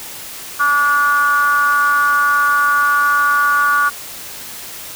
triangle ring-modulated tone, 146.83 Hz, D3, in tune, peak -6 dBFS, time 0.59-3.9 s, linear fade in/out 20 ms, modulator 1300 Hz, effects white hiss -31 dBFS RMS until 4.95 s

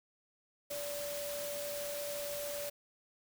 sine tone in noise, 579 Hz, D5, 25 cents flat, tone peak -39 dBFS, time 0.7-2.7 s, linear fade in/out 10 ms, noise white, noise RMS -43 dBFS, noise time 0.7-2.7 s, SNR +1 dB, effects none

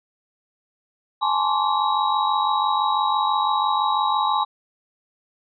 sine tone cluster, 839 / 885 / 1054 / 1149 / 3837 Hz, G#5 / A5 / C6 / D6 / A#7, +17 / +10 / +12 / -38 / +49 cents, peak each -23 / -25 / -23 / -26 / -29 dBFS, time 1.21-4.45 s, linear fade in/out 20 ms, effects none

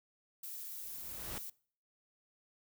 violet noise, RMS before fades -45 dBFS, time 0.43-1.5 s, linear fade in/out 5 ms
pink noise with exponential growth, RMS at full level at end -42 dBFS, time 0.59-1.38 s, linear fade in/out 0 ms, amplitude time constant 170 ms
effects noise-tail reverb RT60 0.5 s tail -23 dB re dry

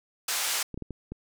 white band-pass noise, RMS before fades -29 dBFS, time 0.28-0.63 s, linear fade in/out 5 ms, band 720 to 9400 Hz, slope 12 dB/octave
clicks, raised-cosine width 3 ms, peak -23 dBFS, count 5, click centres 0.743 / 0.776 / 0.823 / 0.907 / 1.12 s
effects none

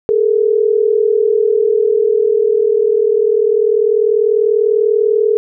sine tone pair together, 418.5 / 458.7 Hz, G#4 / A#4, +13 / -28 cents, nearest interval major second, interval 159 cents, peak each -12 / -13 dBFS, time 0.09-5.37 s, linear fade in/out 0 ms, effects none

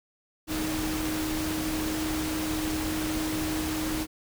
sine tone in noise, 312.2 Hz, D#4, 6 cents sharp, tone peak -29 dBFS, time 0.47-4.07 s, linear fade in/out 50 ms, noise pink, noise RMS -33 dBFS, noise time 0.47-4.07 s, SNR +1 dB, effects none

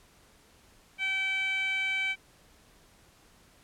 15% pulse tone with band-pass filter, 770 Hz, G5, 31 cents flat, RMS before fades -30 dBFS, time 0.98-2.16 s, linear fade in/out 50 ms, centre 2400 Hz, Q 4.3, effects pink hiss -60 dBFS RMS until 3.63 s + low-pass 12000 Hz 12 dB/octave

